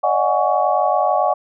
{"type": "tone cluster", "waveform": "sine", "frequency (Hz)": [577, 624, 735, 826, 1124], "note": ["D5", "D#5", "F#5", "G#5", "C#6"], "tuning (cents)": [-31, 5, -12, -10, 24], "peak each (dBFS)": [-22, -21, -18, -21, -22], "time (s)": [0.03, 1.34], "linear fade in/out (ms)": 10, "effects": []}